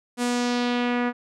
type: tone with low-pass filter sweep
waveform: sawtooth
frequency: 243.4 Hz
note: B3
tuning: 25 cents flat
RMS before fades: -24 dBFS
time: 0.17-1.13 s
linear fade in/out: 50 ms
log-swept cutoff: 10000 to 1700 Hz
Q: 1.6
effects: none